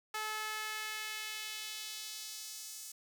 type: tone with high-pass filter sweep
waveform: sawtooth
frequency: 431.4 Hz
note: A4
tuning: 34 cents flat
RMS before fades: -42 dBFS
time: 0.14-2.92 s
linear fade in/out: 5 ms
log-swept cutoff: 1100 to 7100 Hz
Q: 1.2
effects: none